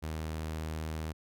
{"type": "tone with vibrato", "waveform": "sawtooth", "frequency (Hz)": 78.8, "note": "D#2", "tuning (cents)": 23, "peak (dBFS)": -31, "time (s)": [0.02, 1.13], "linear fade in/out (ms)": 20, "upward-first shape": "sine", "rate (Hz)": 19, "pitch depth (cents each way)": 12, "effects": []}